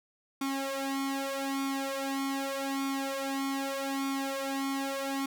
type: tone with flanger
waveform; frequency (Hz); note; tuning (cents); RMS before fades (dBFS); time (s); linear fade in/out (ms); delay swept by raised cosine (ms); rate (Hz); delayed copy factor
sawtooth; 272.6; C#4; -29; -33; 0.41-5.26; 5; 0.86 to 2.76; 0.82; +0.85
effects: none